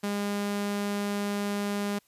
sawtooth tone, 203.4 Hz, G#3, 36 cents flat, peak -24 dBFS, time 0.03-1.99 s, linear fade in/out 10 ms, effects white hiss -66 dBFS RMS until 2.07 s + resampled to 32000 Hz

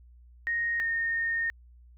sine tone pair in turn, 1864.7 / 1838 Hz, A#6 / A#6, 0 / -25 cents, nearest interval unison, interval 25 cents, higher first, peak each -26 dBFS, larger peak neither, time 0.47-0.8 / 0.8-1.5 s, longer second, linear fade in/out 0 ms, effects added 60 Hz sine -51 dBFS peak until 1.97 s

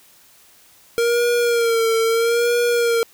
square tone with vibrato, 465 Hz, A#4, 4 cents flat, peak -16 dBFS, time 0.98-3.03 s, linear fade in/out 0 ms, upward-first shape sine, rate 0.77 Hz, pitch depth 51 cents each way, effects white hiss -51 dBFS RMS until 3.13 s

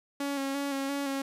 sawtooth tone with vibrato, 277.2 Hz, C#4, in tune, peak -26 dBFS, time 0.2-1.22 s, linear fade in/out 5 ms, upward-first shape square, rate 2.9 Hz, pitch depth 26 cents each way, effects resampled to 32000 Hz + 11-bit

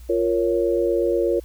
sine chord, Bb minor, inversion second, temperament equal, 349.2 / 466.2 / 554.4 Hz, F4 / Bb4 / Db5, 0 / 0 / 0 cents, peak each -21 / -22 / -23 dBFS, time 0.09-1.4 s, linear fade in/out 10 ms, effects added 60 Hz sine -38 dBFS peak until 1.44 s + white hiss -54 dBFS RMS until 1.44 s

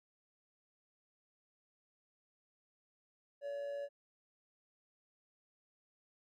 triangle tone with amplitude modulation, 568 Hz, C#5, 42 cents sharp, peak -35 dBFS, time 3.41-3.89 s, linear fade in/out 50 ms, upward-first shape sine, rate 115 Hz, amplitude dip 40%, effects none

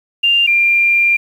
sine tone pair in turn, 2794 / 2387 Hz, F7 / D7, 0 / +28 cents, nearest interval minor third, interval 272 cents, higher first, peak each -9 dBFS, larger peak neither, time 0.23-0.47 / 0.47-1.17 s, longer second, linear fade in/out 10 ms, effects 7-bit

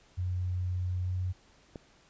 sine tone with pitch glide, 90.6 to 91.55 Hz, F#2 to F#2, -36 to -18 cents, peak -29 dBFS, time 0.17-1.33 s, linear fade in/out 20 ms, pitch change +18 cents, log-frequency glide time 1.02-1.12 s
click, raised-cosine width 2 ms, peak -27 dBFS, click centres 1.758 s
effects pink hiss -62 dBFS RMS until 2.09 s + resampled to 16000 Hz

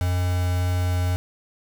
triangle tone with quantisation, 89.8 Hz, F2, 49 cents sharp, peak -18 dBFS, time 0.01-1.16 s, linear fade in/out 0 ms, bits 5, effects none

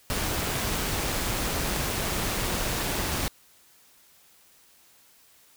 pink noise with amplitude modulation, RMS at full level -27 dBFS, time 0.1-3.28 s, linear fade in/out 0 ms, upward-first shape sine, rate 185 Hz, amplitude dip 30%, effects white hiss -58 dBFS RMS until 5.56 s

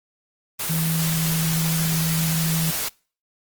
sine tone in noise, 162.2 Hz, E3, 28 cents flat, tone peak -21 dBFS, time 0.69-2.71 s, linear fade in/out 10 ms, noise white, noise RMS -26 dBFS, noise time 0.59-2.89 s, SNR +2 dB, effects noise-tail reverb RT60 0.4 s tail -25 dB re dry + Opus 24 kbps

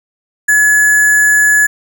sine tone with sample-and-hold, 1700 Hz, G#6, 40 cents sharp, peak -6 dBFS, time 0.48-1.67 s, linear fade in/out 10 ms, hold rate 8820 Hz, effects none

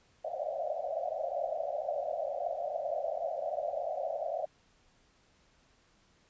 white band-pass noise, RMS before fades -35 dBFS, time 0.24-4.46 s, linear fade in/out 10 ms, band 550 to 720 Hz, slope 96 dB/octave, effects pink hiss -67 dBFS RMS until 6.29 s + resampled to 16000 Hz

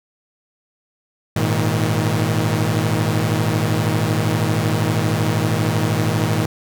sawtooth chord, Ab suspended second, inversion none, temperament equal with one note detuned, 103.83 / 116.54 / 158.37 Hz, Ab2 / Bb2 / Eb3, 0 / 0 / +31 cents, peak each -17 dBFS, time 1.36-6.46 s, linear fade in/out 5 ms, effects none

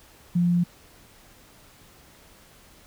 sine tone, 174.6 Hz, F3, in tune, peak -18 dBFS, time 0.35-0.64 s, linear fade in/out 10 ms, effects pink hiss -53 dBFS RMS until 2.86 s

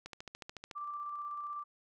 click train, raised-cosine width 0.2 ms, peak -27 dBFS, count 10, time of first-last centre 0.06-0.712 s, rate 13.8 Hz
sine tone with tremolo, 1174.7 Hz, D6, in tune, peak -37 dBFS, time 0.75-1.64 s, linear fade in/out 20 ms, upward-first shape square, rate 16 Hz, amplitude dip 25%
effects none

